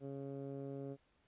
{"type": "tone with low-pass filter", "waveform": "15% pulse", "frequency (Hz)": 138.1, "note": "C#3", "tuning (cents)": -6, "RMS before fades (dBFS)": -45, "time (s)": [0, 0.97], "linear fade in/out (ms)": 50, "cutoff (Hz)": 520, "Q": 1.3, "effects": ["pink hiss -75 dBFS RMS until 1.27 s", "resampled to 8000 Hz"]}